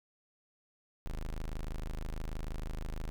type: tone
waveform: 35% pulse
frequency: 26.27 Hz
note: G#0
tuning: 21 cents sharp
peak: -34 dBFS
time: 1.06-3.1 s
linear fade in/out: 0 ms
effects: none